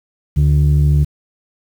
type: tone pair together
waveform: sine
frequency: 73.2 / 146.5 Hz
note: D2 / D3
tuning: -5 / -4 cents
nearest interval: octave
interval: 1201 cents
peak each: -10 dBFS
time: 0.36-1.05 s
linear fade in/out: 20 ms
effects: tanh soft clip ceiling -6 dBFS + 7-bit